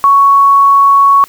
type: tone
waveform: sine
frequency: 1113 Hz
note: C#6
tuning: 7 cents sharp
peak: -3 dBFS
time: 0.04-1.24 s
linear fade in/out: 0 ms
effects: white hiss -39 dBFS RMS until 1.28 s